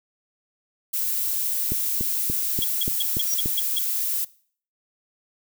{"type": "noise", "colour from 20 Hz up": "violet", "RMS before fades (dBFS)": -25, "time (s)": [0.93, 4.25], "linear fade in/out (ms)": 10}
{"type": "click train", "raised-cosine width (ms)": 3, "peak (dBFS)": -15, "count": 7, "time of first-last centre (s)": [1.72, 3.459], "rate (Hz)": 3.45}
{"type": "tone bursts", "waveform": "sine", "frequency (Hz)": 3322, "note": "G#7", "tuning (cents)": 0, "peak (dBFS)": -22, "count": 7, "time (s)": [2.62, 3.787], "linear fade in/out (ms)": 2, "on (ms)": 21, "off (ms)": 170}
{"type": "tone with exponential growth", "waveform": "sine", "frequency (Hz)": 5730, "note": "F8", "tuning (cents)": 44, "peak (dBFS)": -19, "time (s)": [3.2, 3.34], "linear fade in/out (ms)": 0, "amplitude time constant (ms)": 29}
{"effects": ["noise-tail reverb RT60 0.5 s tail -21 dB re dry"]}